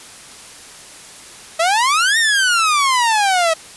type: exponential two-way sweep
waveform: sawtooth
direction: up then down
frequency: 635 to 1872 to 635 Hz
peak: -9 dBFS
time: 1.59-3.54 s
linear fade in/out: 10 ms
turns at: 2.18 s
effects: white hiss -38 dBFS RMS until 3.76 s + resampled to 24000 Hz